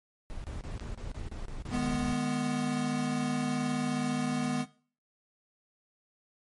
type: noise bursts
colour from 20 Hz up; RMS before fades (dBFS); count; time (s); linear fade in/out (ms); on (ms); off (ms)
brown; -38; 11; 0.3-2.13; 0; 140; 29
type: clicks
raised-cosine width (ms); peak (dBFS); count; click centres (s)
0.2; -26; 2; 0.797 / 1.741
type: chord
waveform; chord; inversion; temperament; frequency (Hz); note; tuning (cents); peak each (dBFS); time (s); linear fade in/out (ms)
square; G# minor; second; equal with one note detuned; 152.63 / 207.7 / 246.9; D#3 / G#3 / B3; -33 / 0 / 0; -36 / -36 / -31; 1.7-4.66; 50
effects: noise-tail reverb RT60 0.4 s tail -17 dB re dry + MP3 48 kbps